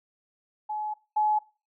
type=tone pair in turn; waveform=sine; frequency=850 / 850 Hz; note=G#5 / G#5; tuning=+40 / +40 cents; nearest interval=unison; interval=0 cents; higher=neither; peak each=-29 / -21 dBFS; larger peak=second; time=0.69-0.94 / 1.16-1.39 s; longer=first; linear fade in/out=10 ms; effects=noise-tail reverb RT60 0.3 s tail -19 dB re dry